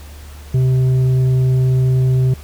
triangle tone with tanh clipping, 129.3 Hz, C3, 20 cents flat, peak -12 dBFS, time 0.54-2.34 s, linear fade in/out 5 ms, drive 10 dB, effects added 73 Hz sine -33 dBFS peak until 2.43 s + pink hiss -42 dBFS RMS until 2.43 s

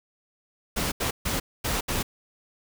pink noise bursts at uneven times, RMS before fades -27 dBFS, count 5, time 0.76-0.92 / 1-1.11 / 1.25-1.4 / 1.64-1.81 / 1.88-2.03 s, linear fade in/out 10 ms, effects none

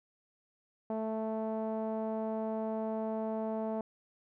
sawtooth tone with low-pass filter, 220 Hz, A3, in tune, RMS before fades -35 dBFS, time 0.9-3.81 s, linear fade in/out 2 ms, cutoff 740 Hz, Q 3.2, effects none

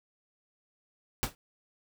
pink noise with exponential decay, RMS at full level -26 dBFS, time 1.23-1.35 s, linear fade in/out 0 ms, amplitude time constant 25 ms, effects none

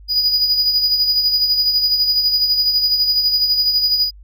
triangle tone with tremolo, 4925 Hz, D#8, 19 cents flat, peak -10 dBFS, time 0.08-4.11 s, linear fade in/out 50 ms, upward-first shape sine, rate 12 Hz, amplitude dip 50%, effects added 50 Hz sine -38 dBFS peak until 4.23 s

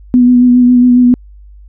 sine tone with vibrato, 246.9 Hz, B3, in tune, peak -3 dBFS, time 0.14-1.14 s, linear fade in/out 0 ms, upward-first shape sine, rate 7.3 Hz, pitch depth 22 cents each way, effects added 50 Hz sine -33 dBFS peak until 1.68 s

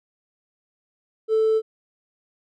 triangle tone with hard clipping, 440 Hz, A4, in tune, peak -16 dBFS, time 1.28-1.62 s, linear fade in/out 50 ms, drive 2 dB, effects none

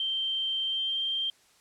sine tone with pitch glide, 3136 to 3165 Hz, G7 to G7, 0 to +16 cents, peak -27 dBFS, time 0-1.3 s, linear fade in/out 2 ms, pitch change +16 cents, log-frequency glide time 0.64-1.03 s, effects white hiss -62 dBFS RMS until 1.6 s + low-pass 9000 Hz 12 dB/octave

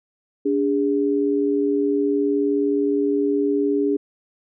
sine tone pair together, 288 / 407.3 Hz, D4 / G#4, -34 / -34 cents, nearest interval tritone, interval 600 cents, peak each -20 dBFS, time 0.45-3.97 s, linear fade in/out 10 ms, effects none

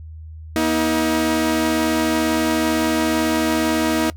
sawtooth tone pair together, 239.6 / 317.5 Hz, A#3 / D#4, +48 / +35 cents, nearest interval perfect fourth, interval 487 cents, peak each -18 / -14 dBFS, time 0.56-4.1 s, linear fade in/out 0 ms, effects noise-tail reverb RT60 0.1 s tail -21 dB re dry + added 79 Hz sine -33 dBFS peak until 4.16 s

